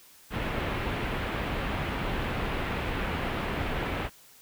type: low-pass noise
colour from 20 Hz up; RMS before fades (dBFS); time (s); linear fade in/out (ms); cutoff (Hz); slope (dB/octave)
pink; -31; 0.3-4.1; 50; 3000; 24
effects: white hiss -55 dBFS RMS until 4.41 s